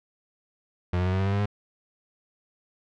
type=tone with pitch steps; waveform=35% pulse; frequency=88.8 / 90.67 / 92.57 / 94.52 / 96.5 / 98.53 / 100.6 / 102.71 Hz; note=F2 / F#2 / F#2 / F#2 / G2 / G2 / G2 / G#2; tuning=+29 / -35 / +1 / +37 / -27 / +9 / +45 / -19 cents; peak=-21 dBFS; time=0.93-1.458 s; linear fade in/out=5 ms; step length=66 ms; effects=low-pass 3000 Hz 12 dB/octave